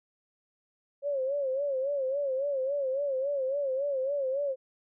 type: tone with vibrato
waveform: sine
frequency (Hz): 547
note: C#5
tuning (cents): -23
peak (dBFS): -27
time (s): 1.02-4.56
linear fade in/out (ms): 50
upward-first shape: sine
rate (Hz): 3.6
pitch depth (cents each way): 98
effects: none